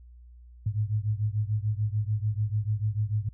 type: beating tone pair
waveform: sine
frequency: 103.83 / 110.63 Hz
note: G#2 / A2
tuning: 0 / +10 cents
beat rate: 6.8 Hz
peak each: -27 / -29 dBFS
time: 0.66-3.29 s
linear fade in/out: 5 ms
effects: added 60 Hz sine -47 dBFS peak until 3.33 s